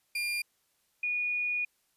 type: tone pair in turn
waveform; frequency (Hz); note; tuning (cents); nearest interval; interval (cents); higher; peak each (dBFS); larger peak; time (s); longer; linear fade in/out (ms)
35% pulse / sine; 2400 / 2453; D7 / D#7; +37 / -25; unison; 38; second; -28; neither; 0.15-0.42 / 1.03-1.65; second; 5
effects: white hiss -73 dBFS RMS until 1.96 s + resampled to 32000 Hz